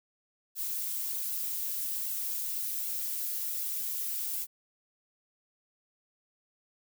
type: noise with flanger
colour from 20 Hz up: violet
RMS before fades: -34 dBFS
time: 0.55-4.47 s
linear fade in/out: 50 ms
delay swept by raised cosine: 1.6 to 7.1 ms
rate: 1.3 Hz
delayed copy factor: -0.8
effects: none